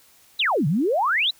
sine exponential two-way sweep, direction down then up, 4141 to 135.2 to 4141 Hz, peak -18 dBFS, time 0.39-1.31 s, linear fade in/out 10 ms, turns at 0.67 s, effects white hiss -55 dBFS RMS until 1.39 s

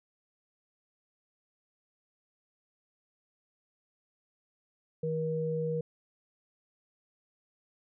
sine tone pair together, 159.11 / 476.8 Hz, D#3 / A#4, +39 / +39 cents, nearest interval octave + perfect fifth, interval 1900 cents, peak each -33 / -31 dBFS, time 5.03-5.81 s, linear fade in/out 5 ms, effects none

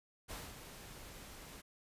pink noise with ADSR envelope, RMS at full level -45 dBFS, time 0.28-1.62 s, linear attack 29 ms, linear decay 220 ms, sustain -7 dB, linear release 20 ms, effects resampled to 32000 Hz

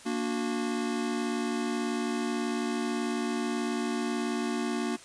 square chord, Bb augmented, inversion none, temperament just, 233.1 / 291.4 / 364.2 Hz, Bb3 / D4 / F#4, 0 / -13 / -27 cents, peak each -32 / -35 / -35 dBFS, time 0.05-4.97 s, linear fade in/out 20 ms, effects white hiss -50 dBFS RMS until 5.04 s + resampled to 22050 Hz

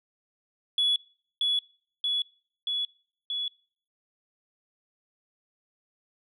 sine tone with echo, 3395 Hz, G#7, 37 cents sharp, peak -20 dBFS, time 0.78-0.96 s, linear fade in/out 2 ms, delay 630 ms, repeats 4, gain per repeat -2 dB, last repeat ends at 3.48 s, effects noise-tail reverb RT60 0.5 s tail -24 dB re dry + tanh soft clip ceiling -18 dBFS

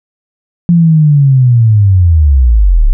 sine linear sweep, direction down, 174.61 to 30.87 Hz, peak -3 dBFS, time 0.69-2.93 s, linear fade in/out 0 ms, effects none

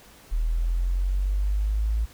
sine linear sweep, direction up, 38.96 to 55.4 Hz, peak -21 dBFS, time 0.31-2.06 s, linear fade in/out 20 ms, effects pink hiss -51 dBFS RMS until 2.13 s

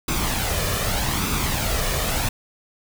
pink noise with flanger, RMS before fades -23 dBFS, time 0.08-2.29 s, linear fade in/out 5 ms, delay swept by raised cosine 0.81 to 1.72 ms, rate 0.82 Hz, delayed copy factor +0.5, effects none

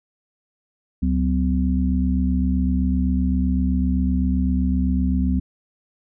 sine tone cluster, 71.1 / 186.8 / 254.6 Hz, C#2 / F#3 / C4, +45 / +17 / -47 cents, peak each -20 / -22 / -23 dBFS, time 1.02-5.4 s, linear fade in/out 10 ms, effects none

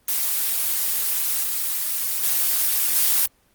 blue noise with level steps, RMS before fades -22 / -24 / -20 / -18 dBFS, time 0.08-3.26 s, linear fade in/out 2 ms, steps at 1.43 / 2.23 / 2.95 s, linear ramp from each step 10 ms, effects pink hiss -61 dBFS RMS until 3.54 s + Opus 24 kbps

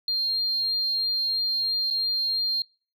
sine tone with dropouts, 4201 Hz, C8, 6 cents sharp, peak -22 dBFS, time 0.08-2.62 s, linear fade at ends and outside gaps 2 ms, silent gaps 1.903-1.908 s, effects noise-tail reverb RT60 0.4 s tail -25 dB re dry + tanh soft clip ceiling -18 dBFS

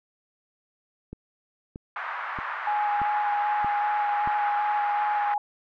click train, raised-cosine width 3 ms, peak -24 dBFS, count 6, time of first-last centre 1.13-4.275 s, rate 1.59 Hz
white band-pass noise, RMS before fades -33 dBFS, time 1.96-5.34 s, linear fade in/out 2 ms, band 890 to 1600 Hz, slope 24 dB/octave
sine tone with vibrato, 830.6 Hz, G#5, in tune, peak -23 dBFS, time 2.67-5.38 s, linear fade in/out 2 ms, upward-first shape square, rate 2.6 Hz, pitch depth 10 cents each way
effects none

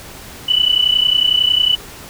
sine tone pair together, 2960 / 2991 Hz, F#7 / F#7, 0 / +18 cents, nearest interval unison, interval 18 cents, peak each -14 dBFS, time 0.48-1.76 s, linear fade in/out 10 ms, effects pink hiss -35 dBFS RMS until 2.09 s

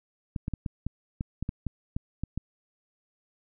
clicks, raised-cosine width 5 ms, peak -18 dBFS, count 12, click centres 0.362 / 0.481 / 0.537 / 0.662 / 0.866 / 1.209 / 1.426 / 1.491 / 1.667 / 1.965 / 2.236 / 2.376 s, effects none

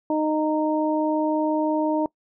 harmonic tone, 308.6 Hz, D#4, 14 cents flat, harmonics 1 / 2 / 3, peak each -22 / -25 / -27 dBFS, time 0.1-2.06 s, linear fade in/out 2 ms, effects noise-tail reverb RT60 0.1 s tail -23 dB re dry

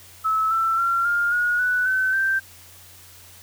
sine tone with pitch steps, 1300 / 1335 / 1371 / 1407.9 / 1445.8 / 1484.7 / 1524.7 / 1565.7 Hz, E6 / E6 / F6 / F6 / F#6 / F#6 / G6 / G6, -24 / +22 / -32 / +14 / -40 / +6 / -48 / -3 cents, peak -18 dBFS, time 0.24-2.4 s, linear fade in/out 20 ms, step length 270 ms, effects added 90 Hz sine -52 dBFS peak until 3.42 s + white hiss -47 dBFS RMS until 3.42 s

